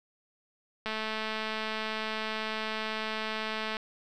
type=click train; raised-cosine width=0.3 ms; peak=-18 dBFS; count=635; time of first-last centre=0.86-3.768 s; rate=218 Hz; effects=none